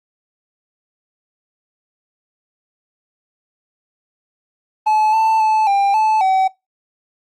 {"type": "tone with pitch steps", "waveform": "triangle", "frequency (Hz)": [861, 885, 870, 796, 870, 761], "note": ["A5", "A5", "A5", "G5", "A5", "F#5"], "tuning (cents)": [-38, 10, -20, 26, -20, 48], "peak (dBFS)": -10, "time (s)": [4.86, 6.48], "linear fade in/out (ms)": 10, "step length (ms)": 270, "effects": ["noise-tail reverb RT60 0.2 s tail -21 dB re dry", "Opus 24 kbps"]}